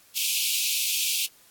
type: high-pass noise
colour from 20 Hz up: pink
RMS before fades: -26 dBFS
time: 0.15-1.27 s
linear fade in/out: 20 ms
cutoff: 2400 Hz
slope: 96 dB/octave
effects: white hiss -56 dBFS RMS until 1.5 s + AAC 64 kbps